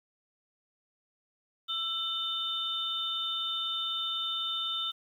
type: tone cluster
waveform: sine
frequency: 1335 / 3016 / 3612 Hz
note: E6 / F#7 / A7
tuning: +22 / +32 / +45 cents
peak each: -39 / -36 / -32 dBFS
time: 1.68-4.92 s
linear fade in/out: 20 ms
effects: 10-bit